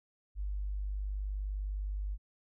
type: tone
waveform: sine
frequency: 49.78 Hz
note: G1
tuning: 27 cents sharp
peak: -33 dBFS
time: 0.35-2.18 s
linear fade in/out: 50 ms
effects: none